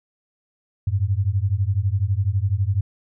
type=beating tone pair; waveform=sine; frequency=92.5 / 104.5 Hz; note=F#2 / G#2; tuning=0 / +11 cents; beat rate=12 Hz; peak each=-21 dBFS; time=0.87-2.81 s; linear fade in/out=5 ms; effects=none